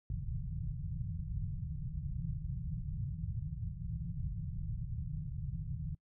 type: low-pass noise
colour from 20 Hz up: white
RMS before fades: -39 dBFS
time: 0.1-5.95 s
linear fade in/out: 2 ms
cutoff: 170 Hz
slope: 96 dB/octave
effects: noise-tail reverb RT60 0.1 s tail -23 dB re dry